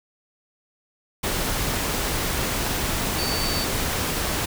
sine tone in noise, 4551 Hz, C#8, 45 cents sharp, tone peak -28 dBFS, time 3.18-3.65 s, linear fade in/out 10 ms, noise pink, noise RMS -25 dBFS, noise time 1.23-4.46 s, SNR -6 dB, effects none

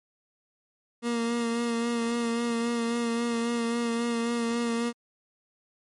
30% pulse tone with vibrato, 234.2 Hz, A#3, 8 cents sharp, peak -23 dBFS, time 1.02-4.93 s, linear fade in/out 50 ms, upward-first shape sine, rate 3.7 Hz, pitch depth 24 cents each way, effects MP3 48 kbps

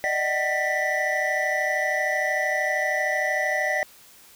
triangle tone cluster, 603 / 636 / 754 / 1792 / 1966 Hz, D5 / D#5 / F#5 / A6 / B6, +46 / +38 / +32 / +31 / -8 cents, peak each -26 / -31 / -27 / -29 / -23 dBFS, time 0.04-3.83 s, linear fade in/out 0 ms, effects tanh soft clip ceiling -10 dBFS + white hiss -51 dBFS RMS until 4.35 s

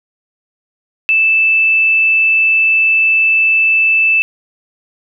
sine tone, 2637 Hz, E7, in tune, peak -8 dBFS, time 1.09-4.22 s, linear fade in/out 0 ms, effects none

